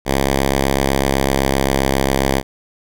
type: tone with pitch glide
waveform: 5% pulse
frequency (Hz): 68 to 67.37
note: C#2 to C#2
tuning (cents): -33 to -49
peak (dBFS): -3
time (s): 0.05-2.43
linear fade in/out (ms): 50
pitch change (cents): -16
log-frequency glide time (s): 0.78-1.94
effects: none